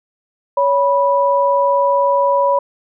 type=tone pair together; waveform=sine; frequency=561 / 981.3 Hz; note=C#5 / B5; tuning=+21 / -11 cents; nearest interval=minor seventh; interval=968 cents; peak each=-14 dBFS; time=0.57-2.59 s; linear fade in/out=5 ms; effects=none